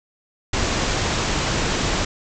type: low-pass noise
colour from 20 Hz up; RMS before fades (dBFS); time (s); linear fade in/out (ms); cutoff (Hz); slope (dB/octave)
pink; -22; 0.53-2.05; 5; 7600; 96
effects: none